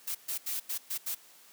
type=noise bursts at uneven times; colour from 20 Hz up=blue; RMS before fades=-34 dBFS; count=6; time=0.07-0.15 / 0.28-0.38 / 0.46-0.6 / 0.69-0.78 / 0.9-0.98 / 1.06-1.15 s; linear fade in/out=10 ms; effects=white hiss -57 dBFS RMS until 1.52 s + high-pass 200 Hz 12 dB/octave